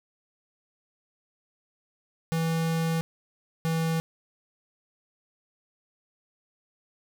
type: tone pair in turn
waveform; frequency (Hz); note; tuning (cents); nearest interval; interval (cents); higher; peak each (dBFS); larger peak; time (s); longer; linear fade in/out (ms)
square; 163.7 / 163.06; E3 / E3; -12 / -19; unison; 7; first; -25; neither; 2.32-3.01 / 3.65-4; first; 0
effects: none